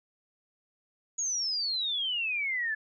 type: exponential sweep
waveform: sine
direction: down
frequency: 6780 to 1706 Hz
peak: -28 dBFS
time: 1.18-2.75 s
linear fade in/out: 10 ms
effects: none